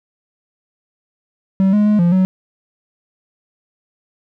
triangle tone with pitch steps, 191.9 / 208.8 / 210.5 / 173 / 186.9 Hz, G3 / G#3 / G#3 / F3 / F#3, -37 / +10 / +24 / -16 / +18 cents, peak -8 dBFS, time 1.6-2.25 s, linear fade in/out 0 ms, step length 130 ms, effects none

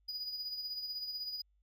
triangle tone with tremolo, 4930 Hz, D#8, 17 cents flat, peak -35 dBFS, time 0.08-1.42 s, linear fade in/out 10 ms, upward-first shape sine, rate 16 Hz, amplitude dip 50%, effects added 50 Hz sine -69 dBFS peak until 1.62 s

